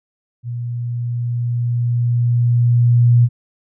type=tone with level ramp; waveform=sine; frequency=120 Hz; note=B2; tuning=49 cents flat; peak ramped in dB=-22 to -7 dBFS; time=0.43-3.29 s; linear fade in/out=50 ms; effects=none